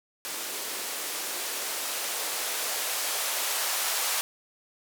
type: noise with band-pass filter sweep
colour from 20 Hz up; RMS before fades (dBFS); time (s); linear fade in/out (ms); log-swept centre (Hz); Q
violet; -31; 0.25-4.21; 0; 310 to 720; 1.2
effects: none